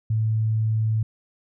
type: tone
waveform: sine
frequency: 110 Hz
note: A2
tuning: in tune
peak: -19 dBFS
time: 0.1-1.03 s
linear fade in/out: 5 ms
effects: none